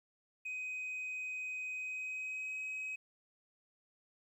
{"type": "tone with pitch glide", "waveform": "sine", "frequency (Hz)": [2512, 2538], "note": ["D#7", "D#7"], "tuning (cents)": [16, 34], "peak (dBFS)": -36, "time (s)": [0.45, 2.96], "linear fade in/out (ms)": 10, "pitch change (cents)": 18, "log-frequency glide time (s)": [1.73, 2.59], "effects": ["tanh soft clip ceiling -37 dBFS", "12-bit"]}